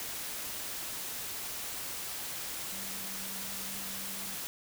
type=tone in noise; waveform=sine; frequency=193.8 Hz; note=G3; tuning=20 cents flat; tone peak=-49 dBFS; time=2.72-4.35 s; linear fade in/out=0 ms; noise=white; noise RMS=-39 dBFS; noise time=0-4.47 s; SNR=-13 dB; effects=none